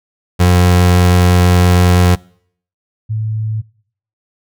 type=tone pair in turn; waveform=30% pulse / sine; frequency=89.4 / 109.21 Hz; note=F2 / A2; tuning=+41 / -12 cents; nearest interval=minor third; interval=347 cents; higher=second; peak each=-4 / -15 dBFS; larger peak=first; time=0.39-2.16 / 3.09-3.62 s; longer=first; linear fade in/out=20 ms; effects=noise-tail reverb RT60 0.6 s tail -24 dB re dry